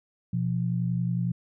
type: tone pair together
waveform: sine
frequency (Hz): 123.18 / 174.2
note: B2 / F3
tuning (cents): -4 / -4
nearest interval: tritone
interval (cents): 600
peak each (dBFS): -27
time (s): 0.33-1.32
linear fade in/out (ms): 5
effects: none